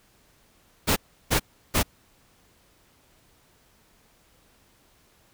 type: noise bursts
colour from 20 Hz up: pink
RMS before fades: -21 dBFS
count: 3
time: 0.87-1.832 s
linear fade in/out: 20 ms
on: 94 ms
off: 340 ms
effects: pink hiss -61 dBFS RMS until 5.33 s